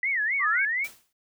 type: tone with vibrato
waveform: sine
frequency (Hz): 1938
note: B6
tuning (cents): -33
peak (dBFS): -23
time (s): 0.03-0.65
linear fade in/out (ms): 2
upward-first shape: sine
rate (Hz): 3.8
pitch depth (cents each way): 250
type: exponential sweep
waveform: sine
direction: up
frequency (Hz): 1099 to 2405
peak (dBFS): -24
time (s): 0.39-0.88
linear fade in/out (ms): 50
type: noise with exponential decay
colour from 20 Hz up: white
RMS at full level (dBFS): -39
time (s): 0.84-1.13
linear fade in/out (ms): 5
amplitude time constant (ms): 61
effects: none